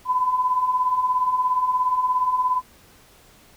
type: beating tone pair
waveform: sine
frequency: 993 / 1010 Hz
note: B5 / B5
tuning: +9 / +39 cents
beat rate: 17 Hz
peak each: -26 / -19 dBFS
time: 0.05-2.62 s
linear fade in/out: 50 ms
effects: pink hiss -52 dBFS RMS until 3.56 s